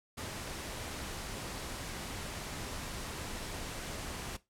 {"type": "noise", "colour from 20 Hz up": "pink", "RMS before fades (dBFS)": -41, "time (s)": [0.17, 4.37], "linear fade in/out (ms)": 10, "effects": ["noise-tail reverb RT60 0.2 s tail -17 dB re dry", "low-pass 11000 Hz 12 dB/octave"]}